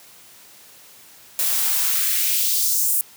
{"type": "noise with high-pass filter sweep", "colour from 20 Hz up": "blue", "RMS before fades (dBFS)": -20, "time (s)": [1.39, 3.01], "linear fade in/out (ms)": 0, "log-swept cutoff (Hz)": [420, 9800], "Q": 1.5, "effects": ["white hiss -47 dBFS RMS until 3.16 s", "high-pass 80 Hz 12 dB/octave"]}